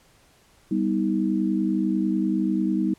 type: chord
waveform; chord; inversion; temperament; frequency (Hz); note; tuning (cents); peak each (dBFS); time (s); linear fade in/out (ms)
sine; G augmented; none; equal with one note detuned; 196 / 246.9 / 316.2; G3 / B3 / D#4; 0 / 0 / +28; -24 / -27 / -24; 0.71-2.94; 5
effects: pink hiss -58 dBFS RMS until 2.98 s + low-pass 12000 Hz 12 dB/octave